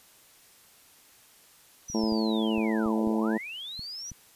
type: linear two-way sweep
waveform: sine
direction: down then up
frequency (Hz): 5980 to 221.1 to 5980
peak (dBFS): -36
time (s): 1.88-4.11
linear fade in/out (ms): 10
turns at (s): 3.07
type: clicks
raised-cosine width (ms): 5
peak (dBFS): -31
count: 8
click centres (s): 1.9 / 2.037 / 2.123 / 2.58 / 2.861 / 3.073 / 3.794 / 4.117
type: harmonic tone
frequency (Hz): 110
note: A2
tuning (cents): 0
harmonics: 2 / 3 / 4 / 5 / 6 / 7 / 8 / 9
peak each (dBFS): -26 / -30 / -34 / -38 / -39 / -42 / -41 / -42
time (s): 1.94-3.38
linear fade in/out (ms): 10
effects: white hiss -57 dBFS RMS until 4.35 s + resampled to 32000 Hz